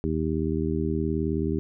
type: harmonic tone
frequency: 79 Hz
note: D#2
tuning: 27 cents sharp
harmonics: 1 / 2 / 3 / 4 / 5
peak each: -30 / -30 / -30 / -30 / -30 dBFS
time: 0.04-1.59 s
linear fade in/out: 0 ms
effects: none